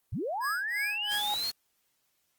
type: linear sweep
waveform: sine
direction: up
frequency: 63.2 to 4365 Hz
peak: -30 dBFS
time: 0.12-1.51 s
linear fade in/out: 10 ms
type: tone with tremolo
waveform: square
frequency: 1661.2 Hz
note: G#6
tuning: in tune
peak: -31 dBFS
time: 0.4-1.22 s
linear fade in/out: 50 ms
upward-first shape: sine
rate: 2.9 Hz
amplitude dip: 100%
type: tone with exponential growth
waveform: sine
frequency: 830.6 Hz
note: G#5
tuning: in tune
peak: -29 dBFS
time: 0.46-1.34 s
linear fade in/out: 0 ms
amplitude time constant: 190 ms
type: noise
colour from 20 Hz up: white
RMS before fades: -40 dBFS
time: 1.1-1.52 s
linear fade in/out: 20 ms
effects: white hiss -74 dBFS RMS until 2.38 s + Opus 24 kbps

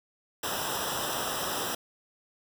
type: noise with comb filter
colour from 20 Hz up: pink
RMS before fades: -32 dBFS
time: 0.43-1.75 s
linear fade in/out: 5 ms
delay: 0.45 ms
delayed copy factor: -0.95
effects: none

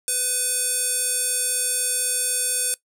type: tone with band-pass filter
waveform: square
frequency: 502 Hz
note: B4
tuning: 28 cents sharp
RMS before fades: -23 dBFS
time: 0.08-2.74 s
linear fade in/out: 0 ms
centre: 9500 Hz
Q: 4.4
effects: noise-tail reverb RT60 0.1 s tail -19 dB re dry

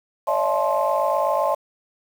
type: tone cluster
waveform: sine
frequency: 560 / 608 / 667 / 865 / 1053 Hz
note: C#5 / D#5 / E5 / A5 / C6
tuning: +18 / -40 / +20 / -30 / +11 cents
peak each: -24 dBFS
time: 0.27-1.55 s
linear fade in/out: 10 ms
effects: tanh soft clip ceiling -9 dBFS + 7-bit

